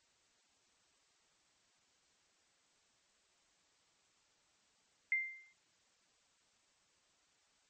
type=tone with exponential decay; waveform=sine; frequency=2093 Hz; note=C7; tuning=in tune; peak=-28 dBFS; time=5.12-5.53 s; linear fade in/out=1 ms; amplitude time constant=88 ms; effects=white hiss -73 dBFS RMS until 7.69 s + MP3 32 kbps